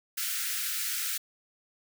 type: high-pass noise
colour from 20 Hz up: white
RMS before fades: -32 dBFS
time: 0.17-1.18 s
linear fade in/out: 10 ms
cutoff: 1300 Hz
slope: 96 dB/octave
effects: none